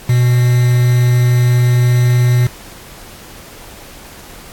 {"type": "tone with quantisation", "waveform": "triangle", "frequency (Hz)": 122.7, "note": "B2", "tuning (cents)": -11, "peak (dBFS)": -6, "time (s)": [0.09, 2.47], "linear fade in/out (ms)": 5, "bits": 4, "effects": ["pink hiss -36 dBFS RMS until 4.52 s", "AAC 64 kbps"]}